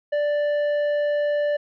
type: tone with tanh clipping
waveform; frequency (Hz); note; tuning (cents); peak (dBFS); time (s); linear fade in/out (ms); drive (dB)
sine; 587.3; D5; 0; -21; 0.12-1.57; 10; 8
effects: none